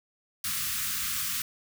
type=band-stop noise; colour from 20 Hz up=white; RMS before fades=-31 dBFS; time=0.44-1.42 s; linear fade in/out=2 ms; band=240 to 1100 Hz; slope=96 dB/octave; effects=none